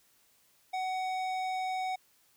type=tone with tanh clipping; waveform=sine; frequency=748 Hz; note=F#5; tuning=19 cents sharp; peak=-33 dBFS; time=0.73-1.96 s; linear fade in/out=10 ms; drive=15 dB; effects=white hiss -67 dBFS RMS until 2.36 s